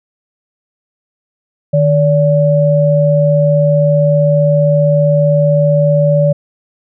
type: tone pair together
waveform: sine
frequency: 152.56 / 576 Hz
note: D#3 / D5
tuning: -34 / -34 cents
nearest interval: octave + major seventh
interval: 2300 cents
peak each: -10 dBFS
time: 1.73-6.33 s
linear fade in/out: 10 ms
effects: none